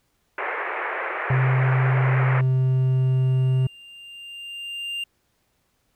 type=band-pass noise; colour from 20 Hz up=white; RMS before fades=-28 dBFS; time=0.38-2.41 s; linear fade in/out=2 ms; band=370 to 2200 Hz; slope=48 dB/octave
type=tone; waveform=triangle; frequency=130 Hz; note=C3; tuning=11 cents flat; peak=-15 dBFS; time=1.3-3.67 s; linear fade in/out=5 ms
type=tone with exponential growth; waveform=triangle; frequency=2794 Hz; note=F7; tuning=in tune; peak=-24 dBFS; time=2.18-5.04 s; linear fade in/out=5 ms; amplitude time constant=620 ms
effects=pink hiss -69 dBFS RMS until 5.95 s